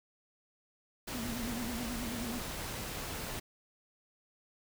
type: noise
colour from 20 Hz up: pink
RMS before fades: -40 dBFS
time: 1.07-3.4 s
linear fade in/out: 10 ms
type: tone with vibrato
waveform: triangle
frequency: 236.3 Hz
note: A#3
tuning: 24 cents sharp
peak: -36 dBFS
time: 1.14-2.39 s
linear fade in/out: 5 ms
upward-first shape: sine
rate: 9.3 Hz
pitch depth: 97 cents each way
effects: none